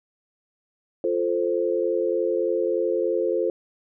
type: chord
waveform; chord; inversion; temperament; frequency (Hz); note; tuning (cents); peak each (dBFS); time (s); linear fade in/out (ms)
sine; F major; none; equal; 349.2 / 440 / 523.3; F4 / A4 / C5; 0 / 0 / 0; -25; 1.04-3.5; 2
effects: none